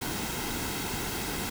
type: noise with comb filter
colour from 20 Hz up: pink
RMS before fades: -33 dBFS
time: 0.01-1.5 s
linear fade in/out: 10 ms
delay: 1.7 ms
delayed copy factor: -0.5
effects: none